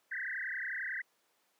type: tone with frequency modulation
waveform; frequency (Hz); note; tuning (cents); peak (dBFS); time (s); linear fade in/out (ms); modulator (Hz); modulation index
sine; 1782; A6; +22; -35; 0.11-1.02; 10; 31.1; 7.9
effects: pink hiss -73 dBFS RMS until 1.59 s + high-pass 400 Hz 12 dB/octave